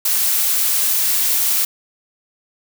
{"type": "noise", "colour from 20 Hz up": "blue", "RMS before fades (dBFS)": -17, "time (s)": [0.05, 1.65], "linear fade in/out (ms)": 5, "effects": []}